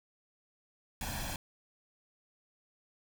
pink noise with comb filter, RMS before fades -38 dBFS, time 1.01-1.36 s, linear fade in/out 2 ms, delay 1.2 ms, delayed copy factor +0.75, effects none

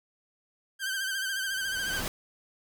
sawtooth tone with vibrato, 1561 Hz, G6, 8 cents flat, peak -26 dBFS, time 0.79-2.03 s, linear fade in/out 50 ms, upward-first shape sine, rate 14 Hz, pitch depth 54 cents each way
pink noise with exponential growth, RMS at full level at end -31 dBFS, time 1.29-2.08 s, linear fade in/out 1 ms, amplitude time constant 170 ms
effects none

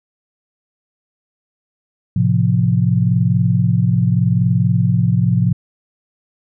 sine chord, F major, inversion first, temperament equal, 110 / 130.81 / 174.61 Hz, A2 / C3 / F3, 0 / 0 / 0 cents, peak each -16 dBFS, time 2.16-5.53 s, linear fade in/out 5 ms, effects none

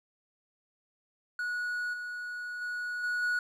triangle tone with level steps, 1461 Hz, F#6, 22 cents flat, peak -29 / -34 / -31 / -27 / -25 dBFS, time 1.39-3.39 s, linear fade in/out 2 ms, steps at 1.93 / 2.61 / 3.03 / 3.22 s, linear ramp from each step 10 ms, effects none

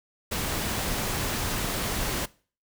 pink noise, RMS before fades -29 dBFS, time 0.31-2.26 s, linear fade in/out 10 ms, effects noise-tail reverb RT60 0.4 s tail -21 dB re dry

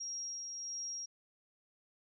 sine tone with tremolo, 5620 Hz, F8, 10 cents sharp, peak -38 dBFS, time 0-1.06 s, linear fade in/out 10 ms, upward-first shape sine, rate 1.5 Hz, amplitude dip 30%, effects none

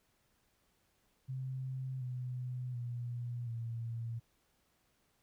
sine tone with pitch steps, 130.81 / 125.55 / 120.51 / 115.67 Hz, C3 / B2 / B2 / A#2, 0 / +29 / -42 / -13 cents, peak -37 dBFS, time 1.28-4.2 s, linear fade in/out 20 ms, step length 730 ms, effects pink hiss -75 dBFS RMS until 5.22 s

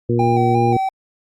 harmonic tone, 118.5 Hz, A#2, 29 cents sharp, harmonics 1 / 2 / 3 / 4, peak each -18 / -21 / -19 / -23 dBFS, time 0.09-0.77 s, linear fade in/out 5 ms
triangle tone with vibrato, 784 Hz, G5, in tune, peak -15 dBFS, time 0.19-0.89 s, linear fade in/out 5 ms, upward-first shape square, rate 2.8 Hz, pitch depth 35 cents each way
effects Opus 48 kbps

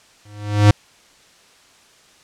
square tone with exponential growth, 103.83 Hz, G#2, in tune, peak -6 dBFS, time 0.25-0.71 s, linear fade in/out 5 ms, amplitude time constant 100 ms, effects white hiss -51 dBFS RMS until 2.23 s + low-pass 7000 Hz 12 dB/octave

